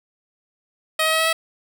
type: tone with pitch steps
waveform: 10% pulse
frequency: 631 / 635.8 / 640.5 / 645.4 / 650.2 Hz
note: D#5 / D#5 / E5 / E5 / E5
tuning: +24 / +37 / -50 / -37 / -24 cents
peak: -9 dBFS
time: 0.99-1.33 s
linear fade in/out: 5 ms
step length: 68 ms
effects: none